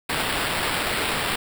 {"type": "noise with sample-and-hold", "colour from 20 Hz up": "blue", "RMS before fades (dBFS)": -25, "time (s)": [0.09, 1.36], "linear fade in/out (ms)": 5, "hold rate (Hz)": 6300, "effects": []}